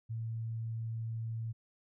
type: tone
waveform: sine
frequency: 113.3 Hz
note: A#2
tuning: 49 cents flat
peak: -35 dBFS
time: 0.09-1.53 s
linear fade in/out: 20 ms
effects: none